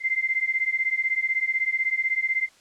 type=beating tone pair; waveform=sine; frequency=2077 / 2093 Hz; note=C7 / C7; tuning=-13 / 0 cents; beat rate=16 Hz; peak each=-25 / -25 dBFS; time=0-2.49 s; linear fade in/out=50 ms; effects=white hiss -56 dBFS RMS until 2.6 s + low-pass 7000 Hz 12 dB/octave